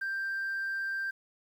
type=tone; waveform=sine; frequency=1577 Hz; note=G6; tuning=10 cents sharp; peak=-29 dBFS; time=0.01-1.11 s; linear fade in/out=10 ms; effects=tanh soft clip ceiling -29 dBFS + 10-bit